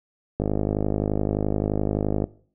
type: click train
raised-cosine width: 2 ms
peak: -10 dBFS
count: 96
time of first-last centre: 0.4-2.241 s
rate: 51.6 Hz
effects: noise-tail reverb RT60 0.5 s tail -20 dB re dry